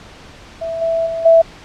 sine tone with level steps, 659.3 Hz, E5, in tune, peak -20 / -14 / -19 / -5 dBFS, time 0.61-1.42 s, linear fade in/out 10 ms, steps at 0.81 / 1.06 / 1.25 s, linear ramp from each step 10 ms, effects pink hiss -39 dBFS RMS until 1.64 s + low-pass 5000 Hz 12 dB/octave

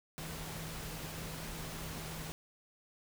sine tone in noise, 160 Hz, D#3, 49 cents sharp, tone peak -46 dBFS, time 0.18-2.32 s, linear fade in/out 0 ms, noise pink, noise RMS -44 dBFS, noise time 0.18-2.32 s, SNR -5 dB, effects none

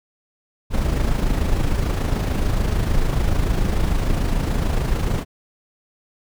brown noise with amplitude modulation, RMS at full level -17 dBFS, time 0.7-5.25 s, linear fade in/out 50 ms, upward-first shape sine, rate 26.8 Hz, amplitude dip 50%, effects none

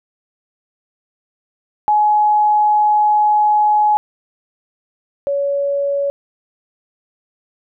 sine tone pair in turn, 843 / 562.6 Hz, G#5 / C#5, +26 / +26 cents, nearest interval perfect fifth, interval 700 cents, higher first, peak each -10 / -15 dBFS, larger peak first, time 1.88-3.97 / 5.27-6.1 s, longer first, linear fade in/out 0 ms, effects none

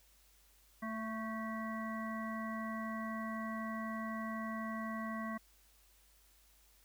harmonic tone with a mistuned harmonic, 222 Hz, A3, 16 cents sharp, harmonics 1 / 3 / 5 / 7 / 9, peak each -40 / -47 / -44 / -53 / -47 dBFS, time 0.82-5.38 s, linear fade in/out 10 ms, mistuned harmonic 9, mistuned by -50 cents, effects added 50 Hz sine -68 dBFS peak until 6.84 s + white hiss -68 dBFS RMS until 6.84 s

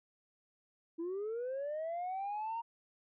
sine linear sweep, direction up, 322.8 to 936 Hz, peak -34 dBFS, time 0.98-2.62 s, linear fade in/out 20 ms, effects tanh soft clip ceiling -34 dBFS

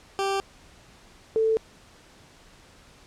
20% pulse / sine tone pair in turn, 391.6 / 443.4 Hz, G4 / A4, -2 / +13 cents, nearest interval major second, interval 215 cents, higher second, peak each -19 dBFS, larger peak neither, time 0.19-0.4 / 1.36-1.57 s, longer neither, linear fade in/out 0 ms, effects pink hiss -53 dBFS RMS until 3.06 s + low-pass 8000 Hz 12 dB/octave

